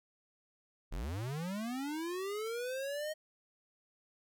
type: linear sweep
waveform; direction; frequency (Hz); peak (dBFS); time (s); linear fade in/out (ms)
square; up; 30.93 to 627; -37; 0.91-3.14; 20
effects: none